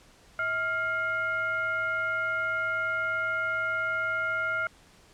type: tone with frequency modulation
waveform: sine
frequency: 1396.9 Hz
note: F6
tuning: in tune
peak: -26 dBFS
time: 0.39-4.67 s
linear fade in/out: 2 ms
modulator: 753 Hz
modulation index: 0.65
effects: pink hiss -57 dBFS RMS until 5.13 s + low-pass 9000 Hz 12 dB/octave